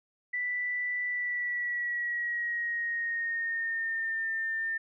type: tone with pitch glide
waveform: sine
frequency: 1975.5 to 1801.1 Hz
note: B6 to A6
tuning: 0 to +40 cents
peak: -29 dBFS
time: 0.33-4.78 s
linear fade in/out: 10 ms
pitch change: -160 cents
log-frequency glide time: 1.06-4.2 s
effects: none